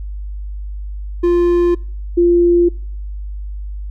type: tone pair in turn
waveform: triangle / sine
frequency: 348.7 / 346.8 Hz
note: F4 / F4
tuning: -3 / -12 cents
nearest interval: unison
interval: 9 cents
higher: first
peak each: -8 dBFS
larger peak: neither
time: 1.23-1.75 / 2.17-2.69 s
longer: neither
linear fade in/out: 10 ms
effects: noise-tail reverb RT60 0.6 s tail -26 dB re dry + added 50 Hz sine -23 dBFS peak until 3.9 s